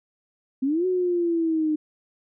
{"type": "linear two-way sweep", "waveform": "sine", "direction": "up then down", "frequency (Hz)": [254.1, 371.8, 303.6], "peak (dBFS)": -20, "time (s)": [0.62, 1.76], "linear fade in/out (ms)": 10, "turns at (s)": 0.86, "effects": []}